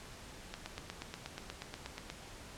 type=click train; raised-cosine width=0.2 ms; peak=-24 dBFS; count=14; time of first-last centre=0.54-2.101 s; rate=8.33 Hz; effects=pink hiss -51 dBFS RMS until 2.57 s + low-pass 9000 Hz 12 dB/octave